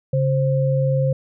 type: tone pair together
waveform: sine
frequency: 138.59 / 525.7 Hz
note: C#3 / C5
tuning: 0 / +8 cents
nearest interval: octave + major seventh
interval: 2308 cents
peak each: -17 / -21 dBFS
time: 0.13-1.13 s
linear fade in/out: 5 ms
effects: none